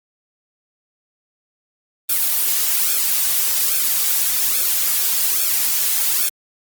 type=noise with flanger; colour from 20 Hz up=blue; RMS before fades=-18 dBFS; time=2.09-6.29 s; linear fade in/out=5 ms; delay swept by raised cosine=1 to 3.9 ms; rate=1.2 Hz; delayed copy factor=-0.9; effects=Opus 24 kbps